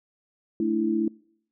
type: chord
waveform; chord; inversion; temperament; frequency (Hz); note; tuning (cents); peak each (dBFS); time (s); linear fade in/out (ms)
sine; A suspended fourth; none; equal; 220 / 293.7 / 329.6; A3 / D4 / E4; 0 / 0 / 0; -27 / -30 / -24; 0.6-1.08; 2
effects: noise-tail reverb RT60 0.7 s tail -26 dB re dry